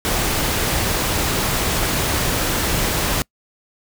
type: noise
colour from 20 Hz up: pink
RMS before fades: -20 dBFS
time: 0.05-3.22 s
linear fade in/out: 0 ms
effects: noise-tail reverb RT60 0.1 s tail -26 dB re dry